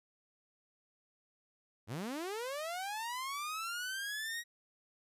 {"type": "linear sweep", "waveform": "sawtooth", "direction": "up", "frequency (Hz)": [90.3, 1905], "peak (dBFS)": -34, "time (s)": [1.87, 4.44], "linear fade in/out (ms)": 50, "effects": ["resampled to 32000 Hz"]}